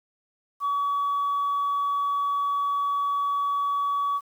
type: tone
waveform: sine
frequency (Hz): 1135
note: C#6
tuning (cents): +41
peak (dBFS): -21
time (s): 0.6-4.21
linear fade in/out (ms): 50
effects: tanh soft clip ceiling -20 dBFS + 9-bit